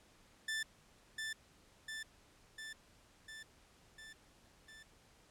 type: tone with echo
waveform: sawtooth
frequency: 1765 Hz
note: A6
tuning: 5 cents sharp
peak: -33 dBFS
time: 0.48-0.63 s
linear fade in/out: 5 ms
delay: 700 ms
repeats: 6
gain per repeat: -3 dB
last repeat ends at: 4.83 s
effects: pink hiss -66 dBFS RMS until 5.3 s + low-pass 10000 Hz 12 dB/octave